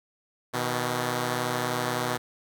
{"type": "tone pair together", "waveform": "5% pulse", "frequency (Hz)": [123.6, 157.64], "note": ["B2", "D#3"], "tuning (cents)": [2, 23], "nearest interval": "major third", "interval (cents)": 421, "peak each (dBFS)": [-16, -21], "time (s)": [0.53, 2.18], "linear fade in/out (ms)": 20, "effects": []}